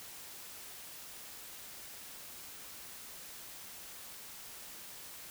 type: silence
effects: white hiss -49 dBFS RMS until 5.3 s